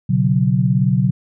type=chord; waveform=sine; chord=B suspended second; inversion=none; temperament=equal with one note detuned; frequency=123.47 / 141.18 / 185 Hz; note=B2 / C#3 / F#3; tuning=0 / +32 / 0 cents; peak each=-17 dBFS; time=0.09-1.11 s; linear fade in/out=10 ms; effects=none

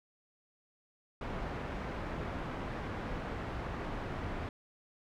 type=low-pass noise; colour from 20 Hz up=pink; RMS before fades=-39 dBFS; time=1.21-4.49 s; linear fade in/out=2 ms; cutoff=1700 Hz; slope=12 dB/octave; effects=none

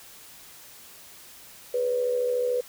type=tone with amplitude modulation; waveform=sine; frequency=493.9 Hz; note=B4; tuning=in tune; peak=-20 dBFS; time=1.74-2.61 s; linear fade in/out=5 ms; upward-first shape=sine; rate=73.6 Hz; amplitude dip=55%; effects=white hiss -48 dBFS RMS until 2.68 s

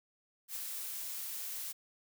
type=noise with ADSR envelope; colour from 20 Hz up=blue; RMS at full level=-39 dBFS; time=0.48-1.73 s; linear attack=72 ms; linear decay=17 ms; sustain=-2 dB; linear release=19 ms; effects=none

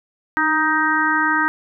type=harmonic tone with a mistuned harmonic; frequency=312.7 Hz; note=D#4; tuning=9 cents sharp; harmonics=1 / 3 / 4 / 5 / 6; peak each=-24 / -22 / -22 / -19 / -23 dBFS; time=0.37-1.48 s; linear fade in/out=0 ms; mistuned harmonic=1; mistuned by=-24 cents; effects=none

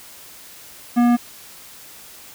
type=tone with tanh clipping; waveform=triangle; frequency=240.3 Hz; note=B3; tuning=47 cents flat; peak=-14 dBFS; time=0.96-1.17 s; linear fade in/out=20 ms; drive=18 dB; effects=white hiss -42 dBFS RMS until 2.34 s

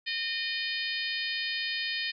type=harmonic tone; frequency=612 Hz; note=D#5; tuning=29 cents flat; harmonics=3 / 4 / 5 / 6 / 7 / 8; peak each=-35 / -36 / -37 / -38 / -38 / -39 dBFS; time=0.06-2.12 s; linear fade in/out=20 ms; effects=none

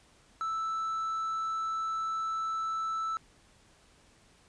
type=tone with hard clipping; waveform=triangle; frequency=1318.5 Hz; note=E6; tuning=in tune; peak=-31 dBFS; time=0.41-3.17 s; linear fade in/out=0 ms; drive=5 dB; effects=pink hiss -62 dBFS RMS until 4.48 s + resampled to 22050 Hz

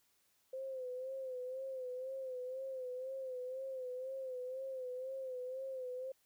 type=tone with vibrato; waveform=sine; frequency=517 Hz; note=C5; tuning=21 cents flat; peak=-40 dBFS; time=0.53-6.12 s; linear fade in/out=5 ms; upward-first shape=sine; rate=2 Hz; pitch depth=59 cents each way; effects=white hiss -75 dBFS RMS until 6.25 s

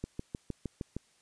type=click train; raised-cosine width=3 ms; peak=-22 dBFS; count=7; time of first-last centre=0.04-0.966 s; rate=6.48 Hz; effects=white hiss -67 dBFS RMS until 1.21 s + resampled to 22050 Hz

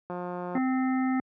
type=click train; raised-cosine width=1 ms; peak=-22 dBFS; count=86; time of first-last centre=0.1-0.578 s; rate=178 Hz
type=harmonic tone; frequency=259.8 Hz; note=C4; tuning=12 cents flat; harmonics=1 / 3 / 5 / 7 / 8; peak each=-24 / -34 / -38 / -41 / -42 dBFS; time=0.55-1.2 s; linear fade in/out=2 ms
effects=high-pass 100 Hz 12 dB/octave

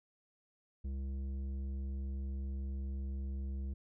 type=tone with tanh clipping; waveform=sine; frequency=67.4 Hz; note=C#2; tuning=48 cents flat; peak=-38 dBFS; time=0.84-3.74 s; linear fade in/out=10 ms; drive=10 dB; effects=none

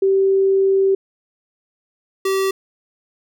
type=tone pair in turn; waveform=sine / square; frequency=387.6 / 385.7 Hz; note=G4 / G4; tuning=-20 / -28 cents; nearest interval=unison; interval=8 cents; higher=first; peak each=-12 / -17 dBFS; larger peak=first; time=0.02-0.95 / 2.25-2.51 s; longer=first; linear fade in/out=5 ms; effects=none

